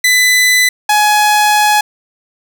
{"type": "tone pair in turn", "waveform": "sawtooth", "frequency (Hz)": [2000, 840.9], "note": ["B6", "G#5"], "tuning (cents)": [21, 21], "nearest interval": "octave + minor third", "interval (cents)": 1500, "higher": "first", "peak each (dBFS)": -4, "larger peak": "neither", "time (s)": [[0.04, 0.69], [0.89, 1.81]], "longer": "second", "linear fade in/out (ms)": 5, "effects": []}